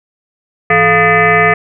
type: tone with frequency modulation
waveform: sine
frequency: 1233 Hz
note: D#6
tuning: 16 cents flat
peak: -6 dBFS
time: 0.7-1.54 s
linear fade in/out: 5 ms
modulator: 267 Hz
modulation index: 3.7
effects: none